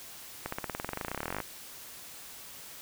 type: accelerating click train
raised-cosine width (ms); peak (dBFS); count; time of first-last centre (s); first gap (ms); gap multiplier
0.5; -18; 27; 0.46-1.403; 64; 0.95
effects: white hiss -47 dBFS RMS until 2.81 s